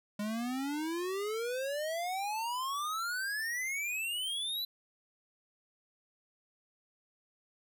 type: exponential sweep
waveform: square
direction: up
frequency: 203.8 to 4038 Hz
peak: -34 dBFS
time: 0.19-4.65 s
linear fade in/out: 5 ms
effects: none